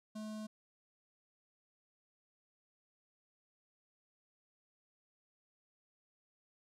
square tone with notch filter, 215.2 Hz, A3, 38 cents flat, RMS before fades -44 dBFS, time 0.15-0.47 s, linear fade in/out 10 ms, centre 2100 Hz, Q 1.1, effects low-pass 10000 Hz 12 dB/octave

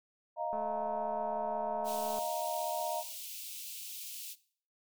sine chord, Eb suspended second, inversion none, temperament equal, 622.3 / 698.5 / 932.3 Hz, Eb5 / F5 / Bb5, 0 / 0 / 0 cents, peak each -37 dBFS, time 0.36-3.04 s, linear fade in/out 50 ms
click train, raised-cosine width 1 ms, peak -32 dBFS, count 359, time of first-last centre 0.53-2.187 s, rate 216 Hz
white high-pass noise, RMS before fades -44 dBFS, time 1.84-4.36 s, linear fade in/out 50 ms, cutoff 2500 Hz, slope 48 dB/octave
effects noise-tail reverb RT60 0.5 s tail -18 dB re dry

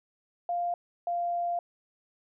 sine tone pair in turn, 698.5 / 695.1 Hz, F5 / F5, 0 / -8 cents, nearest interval unison, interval 8 cents, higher first, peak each -27 / -27 dBFS, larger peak neither, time 0.49-0.74 / 1.07-1.59 s, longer second, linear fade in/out 2 ms, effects none

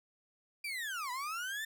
35% pulse linear two-way sweep, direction down then up, 2400 to 964 to 1808 Hz, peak -35 dBFS, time 0.64-1.65 s, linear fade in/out 5 ms, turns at 1.11 s, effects none

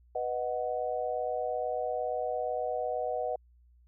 sine chord, B major, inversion none, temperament equal, 493.9 / 622.3 / 740 Hz, B4 / D#5 / F#5, 0 / 0 / 0 cents, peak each -34 dBFS, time 0.15-3.36 s, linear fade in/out 5 ms, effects added 60 Hz sine -58 dBFS peak until 3.87 s

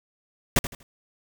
pink noise with echo, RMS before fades -19 dBFS, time 0.56-0.59 s, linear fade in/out 2 ms, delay 80 ms, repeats 3, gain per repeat -11 dB, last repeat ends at 0.83 s, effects none

